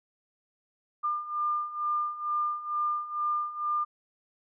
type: beating tone pair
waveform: sine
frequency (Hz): 1200 / 1202.2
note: D6 / D6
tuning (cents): +37 / +40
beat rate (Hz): 2.2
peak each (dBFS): -33 / -29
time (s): 1.03-3.85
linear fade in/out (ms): 20
effects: none